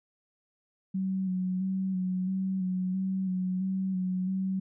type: tone with vibrato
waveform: sine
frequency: 187.2 Hz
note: F#3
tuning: 20 cents sharp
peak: -27 dBFS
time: 0.94-4.6 s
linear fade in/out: 10 ms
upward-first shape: square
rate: 1.5 Hz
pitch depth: 26 cents each way
effects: none